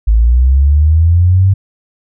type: linear sweep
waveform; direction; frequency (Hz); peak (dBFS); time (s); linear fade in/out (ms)
sine; up; 52.4 to 98; -5; 0.07-1.54; 10
effects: none